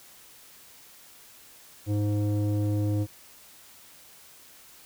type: tone with low-pass filter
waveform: square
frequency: 103.83 Hz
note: G#2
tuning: in tune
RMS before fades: -26 dBFS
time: 1.86-3.07 s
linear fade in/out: 50 ms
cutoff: 410 Hz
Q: 1.8
effects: white hiss -52 dBFS RMS until 4.85 s